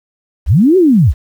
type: linear two-way sweep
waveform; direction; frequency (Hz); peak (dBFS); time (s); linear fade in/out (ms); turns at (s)
sine; up then down; 41.71 to 390 to 41.71; -5; 0.46-1.14; 50; 0.77
effects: 7-bit